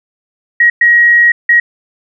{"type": "tone bursts at uneven times", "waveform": "sine", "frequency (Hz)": 1896, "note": "A#6", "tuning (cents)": 29, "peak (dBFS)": -4, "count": 3, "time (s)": [[0.6, 0.7], [0.81, 1.32], [1.49, 1.6]], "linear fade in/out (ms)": 5, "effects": []}